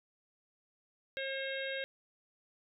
harmonic tone, 538 Hz, C5, 48 cents sharp, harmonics 1 / 3 / 4 / 5 / 6 / 7, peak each -39 / -41 / -44 / -46 / -48 / -45 dBFS, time 1.17-1.84 s, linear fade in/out 0 ms, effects none

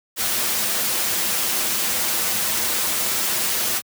white noise with comb filter, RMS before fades -22 dBFS, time 0.16-3.82 s, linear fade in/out 50 ms, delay 7.1 ms, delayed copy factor -0.65, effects high-pass 100 Hz 12 dB/octave

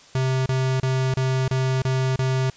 square tone bursts, 130.9 Hz, C3, 1 cent sharp, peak -20 dBFS, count 7, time 0.15-2.5 s, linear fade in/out 2 ms, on 310 ms, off 30 ms, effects white hiss -49 dBFS RMS until 2.56 s + resampled to 16000 Hz

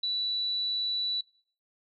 sine tone, 3951 Hz, B7, in tune, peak -27 dBFS, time 0.03-1.21 s, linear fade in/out 5 ms, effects noise-tail reverb RT60 0.5 s tail -22 dB re dry

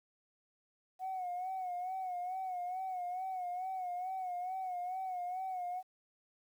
sine tone with vibrato, 735 Hz, F#5, 12 cents flat, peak -35 dBFS, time 0.99-5.83 s, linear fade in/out 50 ms, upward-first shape sine, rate 2.3 Hz, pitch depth 63 cents each way, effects tanh soft clip ceiling -33 dBFS + 11-bit

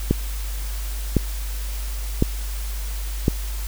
click train, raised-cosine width 3 ms, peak -3 dBFS, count 4, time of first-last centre 0.11-3.281 s, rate 0.946 Hz, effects added 50 Hz sine -25 dBFS peak until 3.67 s + white hiss -37 dBFS RMS until 3.67 s

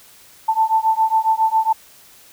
sine beating tone pair, 882 / 889.3 Hz, A5 / A5, +4 / +18 cents, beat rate 7.3 Hz, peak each -17 dBFS, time 0.48-1.73 s, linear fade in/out 10 ms, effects white hiss -47 dBFS RMS until 2.32 s

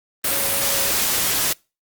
sine tone in noise, 554.4 Hz, C#5, in tune, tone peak -31 dBFS, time 0.31-0.91 s, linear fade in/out 5 ms, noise white, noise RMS -20 dBFS, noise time 0.24-1.53 s, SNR -14 dB, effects noise-tail reverb RT60 0.3 s tail -26 dB re dry + Opus 32 kbps

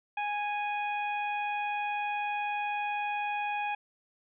harmonic tone, 828 Hz, G#5, 5 cents flat, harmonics 1 / 2 / 3 / 4, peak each -31 / -41 / -36 / -50 dBFS, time 0.17-3.75 s, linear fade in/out 5 ms, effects none

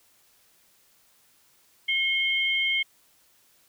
sine tone pair together, 2161 / 3144 Hz, C#7 / G7, -45 / +4 cents, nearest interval tritone, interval 649 cents, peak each -24 / -26 dBFS, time 1.88-2.83 s, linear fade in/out 10 ms, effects white hiss -62 dBFS RMS until 3.68 s

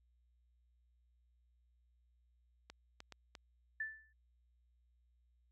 clicks, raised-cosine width 0.2 ms, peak -33 dBFS, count 4, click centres 2.7 / 3.004 / 3.123 / 3.352 s
sine tone with exponential decay, 1760 Hz, A6, in tune, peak -35 dBFS, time 3.8-4.13 s, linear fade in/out 5 ms, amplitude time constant 70 ms
effects added 60 Hz sine -70 dBFS peak until 5.51 s

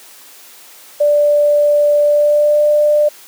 sine tone with pitch glide, 587.3 to 595.5 Hz, D5 to D5, 0 to +24 cents, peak -8 dBFS, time 1-3.09 s, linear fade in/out 10 ms, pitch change +24 cents, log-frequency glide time 2.03-2.65 s, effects white hiss -40 dBFS RMS until 3.27 s + high-pass 300 Hz 12 dB/octave

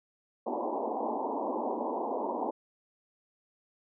white band-pass noise, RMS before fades -33 dBFS, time 0.46-2.51 s, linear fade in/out 10 ms, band 220 to 1000 Hz, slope 96 dB/octave, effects none

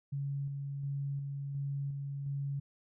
sine tone with tremolo, 140 Hz, C#3, 18 cents sharp, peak -33 dBFS, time 0.12-2.6 s, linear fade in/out 10 ms, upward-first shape square, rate 1.4 Hz, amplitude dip 30%, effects none

